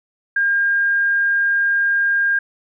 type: tone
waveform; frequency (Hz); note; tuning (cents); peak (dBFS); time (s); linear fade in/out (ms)
sine; 1610; G6; +46; -14; 0.36-2.39; 5
effects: none